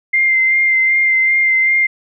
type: tone with vibrato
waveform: sine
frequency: 2093 Hz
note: C7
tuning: in tune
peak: -10 dBFS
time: 0.13-1.87 s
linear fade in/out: 10 ms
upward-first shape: sine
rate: 2.6 Hz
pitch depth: 19 cents each way
effects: none